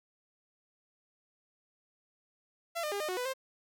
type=tone with pitch steps; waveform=sawtooth; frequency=677 / 605 / 404.3 / 610 / 367 / 496.8 / 528 Hz; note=E5 / D#5 / G#4 / D#5 / F#4 / B4 / C5; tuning=+46 / -49 / -46 / -34 / -14 / +10 / +16 cents; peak=-29 dBFS; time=2.75-3.338 s; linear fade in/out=20 ms; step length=84 ms; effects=11-bit